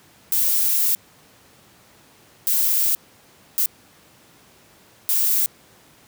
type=noise bursts at uneven times; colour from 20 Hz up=violet; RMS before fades=-19 dBFS; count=4; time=0.32-0.95 / 2.47-2.95 / 3.58-3.66 / 5.09-5.46 s; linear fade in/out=0 ms; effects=pink hiss -52 dBFS RMS until 6.07 s + high-pass 100 Hz 12 dB/octave